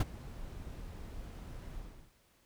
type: noise with ADSR envelope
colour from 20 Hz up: brown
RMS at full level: -23 dBFS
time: 0-2.12 s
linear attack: 5 ms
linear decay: 30 ms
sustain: -22 dB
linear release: 360 ms
effects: pink hiss -69 dBFS RMS until 2.45 s